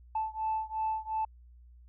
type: beating tone pair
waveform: sine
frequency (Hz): 875 / 877.8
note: A5 / A5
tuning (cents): -10 / -4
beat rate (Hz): 2.8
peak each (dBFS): -32 / -33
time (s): 0.15-1.25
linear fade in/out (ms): 5
effects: tanh soft clip ceiling -24 dBFS + added 60 Hz sine -52 dBFS peak until 1.88 s

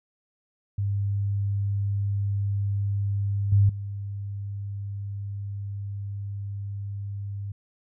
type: tone with level steps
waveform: sine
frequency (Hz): 100.3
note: G2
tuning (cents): +40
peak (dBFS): -23 / -15 / -30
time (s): 0.78-7.52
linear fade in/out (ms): 5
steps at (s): 3.52 / 3.69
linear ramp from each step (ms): 5
effects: none

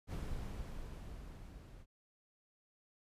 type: noise with level ramp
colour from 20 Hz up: brown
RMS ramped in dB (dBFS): -40 to -54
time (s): 0.07-1.86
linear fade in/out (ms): 50
effects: resampled to 32000 Hz

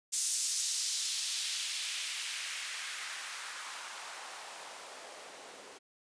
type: noise with band-pass filter sweep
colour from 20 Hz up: blue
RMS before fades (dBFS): -38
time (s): 0.12-5.79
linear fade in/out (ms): 20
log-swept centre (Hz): 7000 to 410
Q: 1.3
effects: resampled to 22050 Hz

